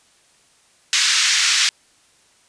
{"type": "band-pass noise", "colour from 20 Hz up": "white", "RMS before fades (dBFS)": -17, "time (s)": [0.93, 1.69], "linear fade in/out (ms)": 0, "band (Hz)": [1500, 6400], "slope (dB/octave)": 24, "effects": ["white hiss -56 dBFS RMS until 2.48 s", "resampled to 22050 Hz"]}